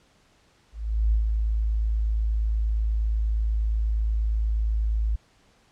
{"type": "tone with ADSR envelope", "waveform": "sine", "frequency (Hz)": 54.2, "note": "A1", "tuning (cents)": -25, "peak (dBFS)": -17, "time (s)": [0.72, 5.16], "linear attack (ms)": 400, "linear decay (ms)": 110, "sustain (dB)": -4, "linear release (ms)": 8, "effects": ["pink hiss -61 dBFS RMS until 5.71 s", "low-pass 7000 Hz 12 dB/octave"]}